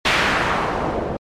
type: noise with low-pass filter sweep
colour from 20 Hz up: white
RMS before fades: -20 dBFS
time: 0.05-1.17 s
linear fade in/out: 5 ms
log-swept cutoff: 2700 to 480 Hz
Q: 1.1
effects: MP3 64 kbps